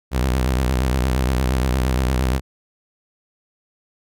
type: tone with vibrato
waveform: sawtooth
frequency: 64 Hz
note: C2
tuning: 38 cents flat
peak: -13 dBFS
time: 0.11-2.41 s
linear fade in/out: 50 ms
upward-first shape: triangle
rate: 8.6 Hz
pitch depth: 130 cents each way
effects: none